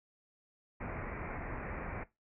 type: low-pass noise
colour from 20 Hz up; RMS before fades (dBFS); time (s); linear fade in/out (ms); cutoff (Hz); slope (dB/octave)
pink; -41; 0.8-2.04; 10; 2400; 96
effects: noise-tail reverb RT60 0.2 s tail -18 dB re dry